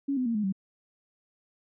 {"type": "tone with pitch steps", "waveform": "sine", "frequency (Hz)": [278.3, 253.7, 231.3, 210.9, 192.29], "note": ["C#4", "B3", "A#3", "G#3", "G3"], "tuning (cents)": [7, 47, -13, 27, -33], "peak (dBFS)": -25, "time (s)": [0.08, 0.525], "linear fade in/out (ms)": 10, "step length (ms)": 89, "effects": []}